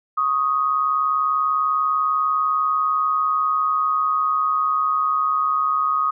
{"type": "tone pair together", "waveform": "sine", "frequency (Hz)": [1108.7, 1248.8], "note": ["C#6", "D#6"], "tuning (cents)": [0, 6], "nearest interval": "major second", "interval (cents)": 206, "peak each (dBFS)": [-24, -18], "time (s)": [0.17, 6.11], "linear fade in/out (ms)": 10, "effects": []}